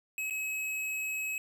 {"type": "tone with dropouts", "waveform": "square", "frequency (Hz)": 2562, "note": "E7", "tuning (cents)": -50, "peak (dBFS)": -33, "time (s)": [0.18, 1.38], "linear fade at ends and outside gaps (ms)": 1, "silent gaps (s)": [0.299, 0.307], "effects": []}